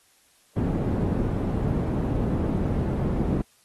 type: low-pass noise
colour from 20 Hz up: white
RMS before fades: -25 dBFS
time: 0.56-3.42 s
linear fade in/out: 10 ms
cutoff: 240 Hz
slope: 12 dB/octave
effects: white hiss -61 dBFS RMS until 3.64 s + AAC 32 kbps